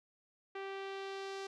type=tone with low-pass filter sweep; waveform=sawtooth; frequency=390 Hz; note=G4; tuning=9 cents flat; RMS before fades=-43 dBFS; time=0.55-1.47 s; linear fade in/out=5 ms; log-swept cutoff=2500 to 5700 Hz; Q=1.3; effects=none